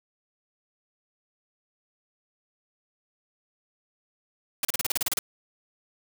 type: noise bursts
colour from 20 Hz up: white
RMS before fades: -26 dBFS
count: 11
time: 4.63-5.19 s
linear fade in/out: 2 ms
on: 20 ms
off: 34 ms
effects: none